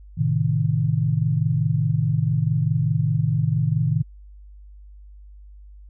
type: chord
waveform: sine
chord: A diminished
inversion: none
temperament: equal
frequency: 110 / 130.81 / 155.56 Hz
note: A2 / C3 / Eb3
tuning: 0 / 0 / 0 cents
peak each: -23 / -23 / -21 dBFS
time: 0.17-4.03 s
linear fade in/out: 20 ms
effects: added 50 Hz sine -41 dBFS peak until 5.89 s